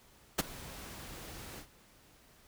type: noise with ADSR envelope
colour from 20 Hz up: pink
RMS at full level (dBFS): -26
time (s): 0.38-1.67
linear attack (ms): 13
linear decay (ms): 21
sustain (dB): -21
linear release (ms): 85
effects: pink hiss -62 dBFS RMS until 2.47 s